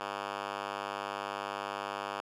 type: tone with band-pass filter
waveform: 5% pulse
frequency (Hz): 100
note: G2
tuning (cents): +35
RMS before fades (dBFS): -38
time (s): 0-2.21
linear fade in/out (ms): 5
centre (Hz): 1400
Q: 0.7
effects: none